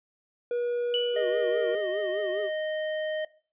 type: tone with pitch glide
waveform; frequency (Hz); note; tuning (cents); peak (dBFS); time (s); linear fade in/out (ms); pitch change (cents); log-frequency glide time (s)
triangle; 481.9 to 471.2; B4 to A#4; -43 to +19; -24; 0.51-1.75; 2; -38; 1.35-1.64
type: tone with exponential decay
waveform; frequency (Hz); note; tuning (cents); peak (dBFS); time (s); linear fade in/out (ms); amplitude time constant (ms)
sine; 2960; F#7; 0; -24; 0.94-1.54; 1; 130
type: tone with vibrato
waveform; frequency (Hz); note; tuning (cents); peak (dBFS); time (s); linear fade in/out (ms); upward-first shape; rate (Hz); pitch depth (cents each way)
triangle; 390; G4; -9; -29; 1.13-2.5; 50; triangle; 4.9; 160
type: harmonic tone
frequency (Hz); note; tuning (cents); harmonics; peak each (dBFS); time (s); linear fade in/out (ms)
620; D#5; -6; 1 / 3 / 5; -28 / -38 / -42; 1.16-3.25; 5
effects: noise-tail reverb RT60 0.4 s tail -19 dB re dry + resampled to 8000 Hz